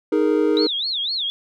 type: chord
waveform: triangle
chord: D# suspended fourth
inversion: none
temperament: equal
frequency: 311.1 / 415.3 / 466.2 Hz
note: D#4 / G#4 / A#4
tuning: 0 / 0 / 0 cents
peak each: -17 / -18 / -19 dBFS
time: 0.12-0.67 s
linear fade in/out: 5 ms
type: tone with vibrato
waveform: sine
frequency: 3764 Hz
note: A#7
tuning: 16 cents sharp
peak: -21 dBFS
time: 0.57-1.3 s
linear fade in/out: 0 ms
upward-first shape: sine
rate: 4 Hz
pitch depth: 260 cents each way
effects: none